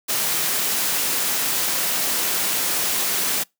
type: noise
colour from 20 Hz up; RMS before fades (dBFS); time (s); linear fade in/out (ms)
white; -22; 0.08-3.44; 20
effects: noise-tail reverb RT60 0.2 s tail -26 dB re dry + high-pass 150 Hz 12 dB/octave